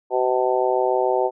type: harmonic tone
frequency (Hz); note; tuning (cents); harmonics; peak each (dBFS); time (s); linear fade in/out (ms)
126.8; B2; +46; 3 / 4 / 5 / 6 / 7; -22 / -23 / -24 / -25 / -25; 0.1-1.31; 50
effects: none